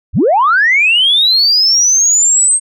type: linear sweep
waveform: sine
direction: up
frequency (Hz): 37 to 8450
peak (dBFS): -6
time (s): 0.13-2.6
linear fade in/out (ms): 50
effects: tanh soft clip ceiling -2 dBFS